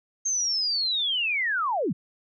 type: linear sweep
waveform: sine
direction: down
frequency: 6430 to 123.47 Hz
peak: -23 dBFS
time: 0.25-1.93 s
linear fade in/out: 10 ms
effects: none